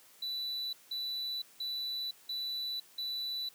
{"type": "tone bursts", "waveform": "triangle", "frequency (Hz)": 3969, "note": "B7", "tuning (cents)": 8, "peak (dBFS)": -33, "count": 5, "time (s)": [0.22, 3.49], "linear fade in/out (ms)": 5, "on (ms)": 510, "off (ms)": 180, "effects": ["white hiss -60 dBFS RMS until 3.54 s", "high-pass 150 Hz 12 dB/octave"]}